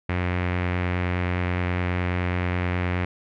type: tone with low-pass filter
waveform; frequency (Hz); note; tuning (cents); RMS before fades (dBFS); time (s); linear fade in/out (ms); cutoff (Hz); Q
sawtooth; 89.5; F2; +43; -25; 0.09-3.05; 5; 2200; 2.9
effects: none